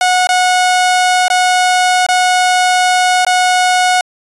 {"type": "tone with dropouts", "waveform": "sawtooth", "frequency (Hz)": 731, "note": "F#5", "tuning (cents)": -21, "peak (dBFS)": -5, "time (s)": [0.01, 4.01], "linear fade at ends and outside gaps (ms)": 2, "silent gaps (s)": [[0.271, 0.29], [1.282, 1.301], [2.065, 2.087], [3.249, 3.266]], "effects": ["resampled to 24000 Hz"]}